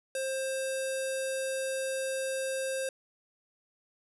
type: tone with low-pass filter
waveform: square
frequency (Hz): 530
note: C5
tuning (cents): +22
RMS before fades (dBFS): -33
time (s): 0.15-2.89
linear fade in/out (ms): 2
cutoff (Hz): 9800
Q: 3.9
effects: none